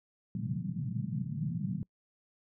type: band-pass noise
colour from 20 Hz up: pink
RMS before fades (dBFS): -35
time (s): 0.35-1.83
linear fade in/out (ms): 2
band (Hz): 120 to 210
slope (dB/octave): 48
effects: noise-tail reverb RT60 0.1 s tail -25 dB re dry

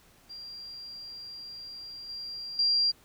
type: tone with level steps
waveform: sine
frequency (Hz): 4758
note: D8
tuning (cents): +22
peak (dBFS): -40 / -36 / -22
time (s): 0.29-2.92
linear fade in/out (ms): 20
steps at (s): 2.09 / 2.59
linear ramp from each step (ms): 2
effects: pink hiss -60 dBFS RMS until 3.04 s

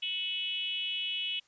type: tone with frequency modulation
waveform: sine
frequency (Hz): 2965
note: F#7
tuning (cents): +3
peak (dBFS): -31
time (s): 0.02-1.4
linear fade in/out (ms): 10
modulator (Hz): 380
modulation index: 1
effects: white hiss -67 dBFS RMS until 1.47 s + resampled to 16000 Hz

